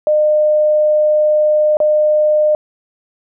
sine tone with dropouts, 607 Hz, D#5, 43 cents flat, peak -9 dBFS, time 0.07-2.55 s, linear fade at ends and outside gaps 1 ms, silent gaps 1.77-1.802 s, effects none

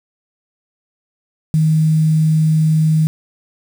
sine tone with quantisation, 157 Hz, D#3, 16 cents sharp, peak -10 dBFS, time 1.54-3.07 s, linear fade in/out 0 ms, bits 6, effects none

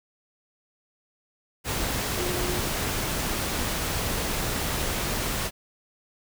sine tone in noise, 358.2 Hz, F4, 44 cents sharp, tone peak -31 dBFS, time 2.16-2.63 s, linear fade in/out 50 ms, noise pink, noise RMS -28 dBFS, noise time 1.64-5.51 s, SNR -6 dB, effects none

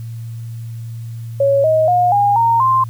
sine tone with pitch steps, 555 / 630.2 / 715.6 / 812.6 / 922.7 / 1047.7 Hz, C#5 / D#5 / F5 / G#5 / A#5 / C6, +2 / +22 / +42 / -38 / -18 / +2 cents, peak -10 dBFS, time 1.4-2.84 s, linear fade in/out 5 ms, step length 240 ms, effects added 115 Hz sine -25 dBFS peak until 2.89 s + white hiss -50 dBFS RMS until 2.89 s

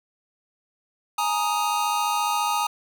square chord, Ab suspended second, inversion none, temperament equal with one note detuned, 837.8 / 932.3 / 1244.5 Hz, Ab5 / Bb5 / Eb6, +15 / 0 / 0 cents, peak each -27 dBFS, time 1.18-2.67 s, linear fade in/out 5 ms, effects none

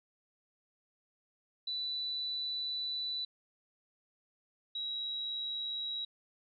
sine tone pair in turn, 3974 / 3861 Hz, B7 / B7, +10 / -40 cents, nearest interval unison, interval 50 cents, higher first, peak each -34 / -35 dBFS, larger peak first, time 1.67-3.25 / 4.75-6.05 s, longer first, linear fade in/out 5 ms, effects none

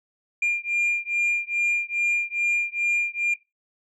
sine beating tone pair, 2400 / 2402.4 Hz, D7 / D7, +37 / +39 cents, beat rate 2.4 Hz, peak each -23 dBFS, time 0.42-3.34 s, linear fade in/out 5 ms, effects noise-tail reverb RT60 0.2 s tail -17 dB re dry + tanh soft clip ceiling -18 dBFS

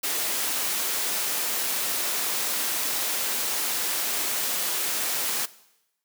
white high-pass noise, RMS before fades -27 dBFS, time 0.03-5.46 s, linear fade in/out 10 ms, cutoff 250 Hz, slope 12 dB/octave, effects noise-tail reverb RT60 0.9 s tail -19 dB re dry

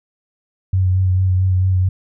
sine tone with vibrato, 93 Hz, F#2, 9 cents sharp, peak -12 dBFS, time 0.73-1.89 s, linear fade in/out 5 ms, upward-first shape sine, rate 4.5 Hz, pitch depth 24 cents each way, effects none

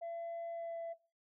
sine tone with pitch glide, 675 to 669.2 Hz, E5 to E5, +41 to +26 cents, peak -38 dBFS, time 0.01-0.94 s, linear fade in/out 20 ms, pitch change -15 cents, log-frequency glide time 0.51-0.77 s, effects noise-tail reverb RT60 0.3 s tail -18 dB re dry + tanh soft clip ceiling -38 dBFS

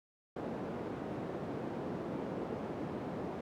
white band-pass noise, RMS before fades -40 dBFS, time 0.36-3.41 s, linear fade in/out 5 ms, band 140 to 450 Hz, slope 12 dB/octave, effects none

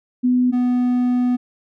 sine / triangle tone pair in turn, 249.5 / 247.5 Hz, B3 / B3, +18 / +4 cents, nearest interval unison, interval 14 cents, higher first, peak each -13 dBFS, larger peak neither, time 0.23-0.52 / 0.52-1.37 s, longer second, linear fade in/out 20 ms, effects none

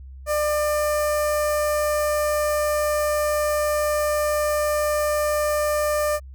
sawtooth tone with notch filter, 598 Hz, D5, 31 cents sharp, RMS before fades -22 dBFS, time 0.26-6.2 s, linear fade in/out 50 ms, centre 3400 Hz, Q 0.74, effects added 66 Hz sine -37 dBFS peak until 6.34 s

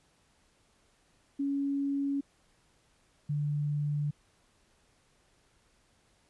sine tone pair in turn, 279.4 / 146.94 Hz, C#4 / D3, +14 / +1 cents, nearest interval major seventh, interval 1113 cents, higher first, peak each -28 dBFS, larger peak neither, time 1.39-2.21 / 3.29-4.11 s, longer neither, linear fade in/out 10 ms, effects pink hiss -68 dBFS RMS until 6.29 s + resampled to 24000 Hz

